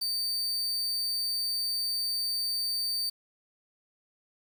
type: tone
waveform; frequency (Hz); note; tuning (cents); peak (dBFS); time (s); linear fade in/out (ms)
40% pulse; 4600; D8; -37; -27; 0.01-3.1; 10
effects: 9-bit